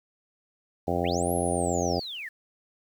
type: harmonic tone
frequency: 87.31 Hz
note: F2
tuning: in tune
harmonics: 1 / 2 / 3 / 4 / 5 / 6 / 7 / 8 / 9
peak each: -33 / -33 / -33 / -33 / -33 / -33 / -33 / -33 / -33 dBFS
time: 0.87-2 s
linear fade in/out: 10 ms
type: linear two-way sweep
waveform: sine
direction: up then down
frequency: 1663 to 11430 to 1663 Hz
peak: -34 dBFS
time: 1.04-2.29 s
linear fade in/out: 10 ms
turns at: 1.32 s
effects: 9-bit